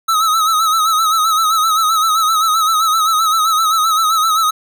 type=tone with vibrato; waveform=square; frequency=1288 Hz; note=E6; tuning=41 cents flat; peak=-12 dBFS; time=0.08-4.51 s; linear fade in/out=10 ms; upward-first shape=sine; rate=7.7 Hz; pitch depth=65 cents each way; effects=none